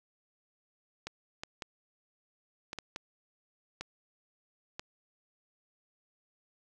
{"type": "clicks", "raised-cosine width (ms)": 0.2, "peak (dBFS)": -21, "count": 8, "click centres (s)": [1.07, 1.435, 1.622, 2.731, 2.787, 2.961, 3.81, 4.795], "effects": []}